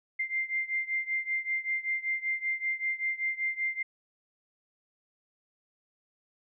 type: beating tone pair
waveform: sine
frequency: 2093 / 2098.2 Hz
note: C7 / C7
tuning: 0 / +4 cents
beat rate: 5.2 Hz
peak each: -31 / -33 dBFS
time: 0.19-3.83 s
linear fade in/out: 10 ms
effects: none